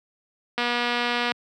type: click train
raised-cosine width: 0.3 ms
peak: -9 dBFS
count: 179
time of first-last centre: 0.58-1.319 s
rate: 241 Hz
effects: high-pass 150 Hz 12 dB/octave